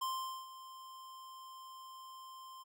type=tone with ADSR envelope; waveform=square; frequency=1046.5 Hz; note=C6; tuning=in tune; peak=-35 dBFS; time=0.01-2.64 s; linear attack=11 ms; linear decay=440 ms; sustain=-15 dB; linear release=24 ms; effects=none